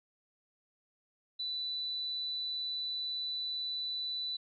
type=tone; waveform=sine; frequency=3979 Hz; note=B7; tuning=12 cents sharp; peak=-34 dBFS; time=1.39-4.37 s; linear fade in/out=10 ms; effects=none